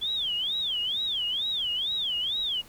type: tone with vibrato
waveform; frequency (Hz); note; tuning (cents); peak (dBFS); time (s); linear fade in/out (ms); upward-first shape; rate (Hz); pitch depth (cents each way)
sine; 3322; G#7; 0; -26; 0.01-2.62; 20; sine; 2.2; 260
effects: pink hiss -52 dBFS RMS until 2.68 s